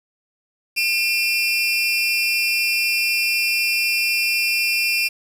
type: tone pair together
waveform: 30% pulse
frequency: 2408 / 2688 Hz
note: D7 / E7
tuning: +43 / +33 cents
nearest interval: major second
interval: 190 cents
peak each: -18 dBFS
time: 0.76-5.09 s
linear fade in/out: 20 ms
effects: resampled to 32000 Hz + 7-bit